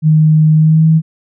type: tone with pitch glide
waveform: sine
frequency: 155.56 to 159.75 Hz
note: D#3 to D#3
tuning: 0 to +46 cents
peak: -5 dBFS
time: 0.02-1.02 s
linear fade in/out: 50 ms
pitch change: +46 cents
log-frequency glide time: 0.55-0.86 s
effects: none